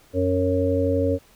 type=harmonic tone; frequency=92 Hz; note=F#2; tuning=9 cents flat; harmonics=1 / 3 / 5 / 6; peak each=-24 / -24 / -24 / -24 dBFS; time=0.13-1.19 s; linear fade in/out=50 ms; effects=pink hiss -55 dBFS RMS until 1.35 s